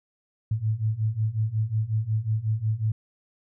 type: beating tone pair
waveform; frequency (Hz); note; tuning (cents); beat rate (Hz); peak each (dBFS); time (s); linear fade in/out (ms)
sine; 106.5 / 112; G#2 / A2; +44 / +31; 5.5; -27 / -25; 0.51-2.92; 5
effects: none